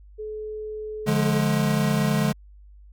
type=tone; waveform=sine; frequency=429 Hz; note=A4; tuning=44 cents flat; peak=-30 dBFS; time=0.18-1.42 s; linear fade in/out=20 ms
type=chord; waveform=square; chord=D diminished; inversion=none; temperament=just; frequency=146.83 / 176.2 / 211.4 Hz; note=D3 / F3 / Ab3; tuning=0 / +16 / +31 cents; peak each=-24 / -28 / -24 dBFS; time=1.06-2.33 s; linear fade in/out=20 ms
effects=added 50 Hz sine -45 dBFS peak until 2.92 s